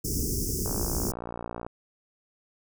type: band-stop noise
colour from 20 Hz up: pink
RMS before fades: -29 dBFS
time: 0.04-1.12 s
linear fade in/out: 10 ms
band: 450 to 5100 Hz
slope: 96 dB/octave
type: click train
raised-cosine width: 1 ms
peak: -21 dBFS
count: 60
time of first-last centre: 0.66-1.665 s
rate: 58.7 Hz
effects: none